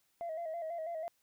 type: tone with vibrato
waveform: sine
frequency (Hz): 659.3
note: E5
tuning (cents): 0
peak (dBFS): -35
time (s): 0.21-1.08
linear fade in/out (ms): 0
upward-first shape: square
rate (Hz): 6.1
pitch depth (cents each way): 63
effects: tanh soft clip ceiling -34 dBFS + white hiss -75 dBFS RMS until 1.22 s